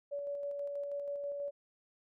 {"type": "tone with tremolo", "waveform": "sine", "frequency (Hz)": 570, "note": "C#5", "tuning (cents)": 48, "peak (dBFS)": -35, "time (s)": [0.11, 1.51], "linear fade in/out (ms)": 20, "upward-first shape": "square", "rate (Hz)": 6.2, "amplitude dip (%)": 25, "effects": []}